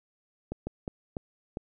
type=slowing click train; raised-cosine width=2 ms; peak=-20 dBFS; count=5; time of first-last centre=0.52-1.571 s; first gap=150 ms; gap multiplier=1.39; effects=none